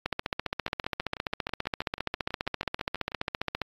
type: two click trains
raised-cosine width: 0.3 ms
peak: -12 / -21 dBFS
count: 54 / 16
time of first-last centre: 0.06-3.617 / 0.68-3.119 s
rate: 14.9 / 6.15 Hz
effects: AAC 32 kbps